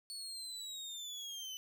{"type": "linear sweep", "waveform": "30% pulse", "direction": "down", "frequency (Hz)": [4435, 3000], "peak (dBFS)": -40, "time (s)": [0.1, 1.57], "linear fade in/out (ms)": 0, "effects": []}